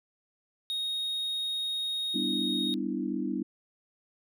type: tone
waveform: triangle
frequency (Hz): 3735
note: A#7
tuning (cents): +3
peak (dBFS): -28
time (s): 0.7-2.74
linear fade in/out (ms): 0
type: chord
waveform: sine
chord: E minor seventh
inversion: first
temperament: equal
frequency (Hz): 196 / 246.9 / 293.7 / 329.6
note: G3 / B3 / D4 / E4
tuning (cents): 0 / 0 / 0 / 0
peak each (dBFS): -35 / -34 / -34 / -35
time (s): 2.14-3.43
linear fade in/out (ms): 10
effects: none